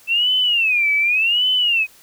sine tone with vibrato, 2637 Hz, E7, in tune, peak -14 dBFS, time 0.07-1.87 s, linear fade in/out 50 ms, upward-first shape sine, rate 0.87 Hz, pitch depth 240 cents each way, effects white hiss -49 dBFS RMS until 2.02 s

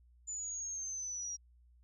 sine exponential sweep, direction down, 7050 to 5690 Hz, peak -38 dBFS, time 0.27-1.37 s, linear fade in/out 20 ms, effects added 60 Hz sine -61 dBFS peak until 1.83 s

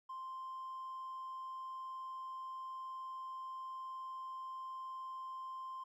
triangle tone, 1046.5 Hz, C6, in tune, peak -40 dBFS, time 0.09-5.84 s, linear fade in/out 10 ms, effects tanh soft clip ceiling -39 dBFS

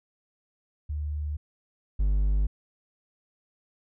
sine / triangle tone pair in turn, 74.6 / 50.06 Hz, D2 / G1, +28 / +37 cents, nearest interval perfect fifth, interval 691 cents, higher first, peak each -28 / -19 dBFS, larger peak second, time 0.89-1.37 / 1.99-2.47 s, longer neither, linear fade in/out 10 ms, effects none

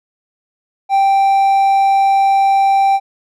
triangle tone, 784 Hz, G5, in tune, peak -7 dBFS, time 0.89-3 s, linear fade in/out 50 ms, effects none

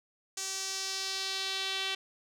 sawtooth tone with band-pass filter sweep, 384.8 Hz, G4, 32 cents flat, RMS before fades -35 dBFS, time 0.37-1.95 s, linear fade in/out 5 ms, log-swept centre 6600 to 3300 Hz, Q 2.3, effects none

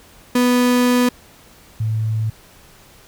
35% pulse / sine tone pair in turn, 246.9 / 109.98 Hz, B3 / A2, 0 / 0 cents, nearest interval octave + major second, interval 1400 cents, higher first, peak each -11 / -17 dBFS, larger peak first, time 0.35-1.09 / 1.8-2.3 s, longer first, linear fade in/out 5 ms, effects pink hiss -47 dBFS RMS until 3.07 s

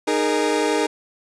30% pulse chord, D# suspended fourth, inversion none, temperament equal with one note detuned, 307.4 / 415.3 / 466.2 Hz, D#4 / G#4 / A#4, -21 / 0 / 0 cents, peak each -20 dBFS, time 0.07-0.87 s, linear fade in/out 10 ms, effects resampled to 22050 Hz + 8-bit

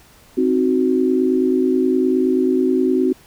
sine chord, C diminished, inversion none, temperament equal, 261.6 / 311.1 / 370 Hz, C4 / Eb4 / Gb4, 0 / 0 / 0 cents, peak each -17 / -22 / -17 dBFS, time 0.37-3.13 s, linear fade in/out 10 ms, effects pink hiss -49 dBFS RMS until 3.26 s

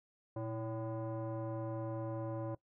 sine tone with frequency modulation, 117.4 Hz, A#2, 13 cents sharp, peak -36 dBFS, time 0.36-2.55 s, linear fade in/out 5 ms, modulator 445 Hz, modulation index 1.3, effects noise-tail reverb RT60 0.1 s tail -19 dB re dry + tanh soft clip ceiling -32 dBFS

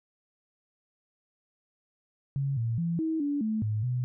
sine tone with pitch steps, 138.2 / 115.1 / 168.8 / 320.3 / 287.6 / 217.8 / 107.2 / 124.6 Hz, C#3 / A#2 / E3 / E4 / D4 / A3 / A2 / B2, -5 / -22 / +41 / -50 / -36 / -17 / -45 / +16 cents, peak -26 dBFS, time 2.36-4.04 s, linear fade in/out 0 ms, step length 210 ms, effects none

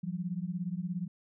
sine beating tone pair, 170.7 / 187.7 Hz, F3 / F#3, -39 / +25 cents, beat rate 17 Hz, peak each -35 / -36 dBFS, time 0.03-1.08 s, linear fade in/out 10 ms, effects none

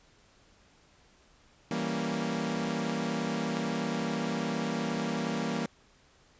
sawtooth chord, E diminished seventh, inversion none, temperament equal, 164.81 / 196 / 233.1 / 277.2 Hz, E3 / G3 / Bb3 / Db4, 0 / 0 / 0 / 0 cents, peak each -32 / -32 / -29 / -35 dBFS, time 1.71-5.66 s, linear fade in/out 2 ms, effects pink hiss -62 dBFS RMS until 6.39 s + resampled to 16000 Hz

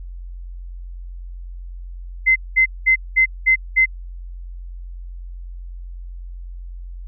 sine tone bursts, 2063 Hz, C7, 25 cents flat, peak -10 dBFS, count 6, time 2.26-3.86 s, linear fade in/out 20 ms, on 100 ms, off 200 ms, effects added 44 Hz sine -30 dBFS peak until 7.07 s

